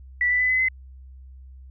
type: tone with pitch steps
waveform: sine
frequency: 1963 / 1983.5 / 2004 / 2025 / 2046 Hz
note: B6 / B6 / B6 / B6 / C7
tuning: -11 / +7 / +25 / +43 / -39 cents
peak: -18 dBFS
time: 0.21-0.685 s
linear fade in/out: 2 ms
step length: 95 ms
effects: added 65 Hz sine -41 dBFS peak until 1.7 s